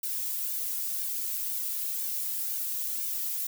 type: noise with flanger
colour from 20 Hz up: violet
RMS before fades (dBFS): -32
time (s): 0.03-3.47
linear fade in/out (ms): 5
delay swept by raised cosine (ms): 1.5 to 2.6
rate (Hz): 2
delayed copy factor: -1
effects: none